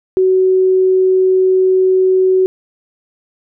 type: tone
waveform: sine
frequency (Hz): 374.5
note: F#4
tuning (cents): +21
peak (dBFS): -8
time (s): 0.17-2.46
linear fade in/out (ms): 0
effects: none